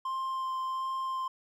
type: tone with vibrato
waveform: triangle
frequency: 1050 Hz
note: C6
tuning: 6 cents sharp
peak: -29 dBFS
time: 0.05-1.28 s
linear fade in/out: 5 ms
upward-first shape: sine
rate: 1.4 Hz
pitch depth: 8 cents each way
effects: none